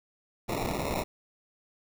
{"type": "noise with sample-and-hold", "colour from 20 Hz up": "blue", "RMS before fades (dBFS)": -31, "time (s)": [0.48, 1.04], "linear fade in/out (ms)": 20, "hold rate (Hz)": 1575, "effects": []}